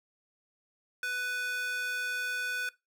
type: tone with high-pass filter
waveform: square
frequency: 496.5 Hz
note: B4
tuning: 9 cents sharp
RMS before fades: -33 dBFS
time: 1.03-2.69 s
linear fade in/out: 2 ms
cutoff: 1700 Hz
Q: 6.4
effects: noise-tail reverb RT60 0.2 s tail -19 dB re dry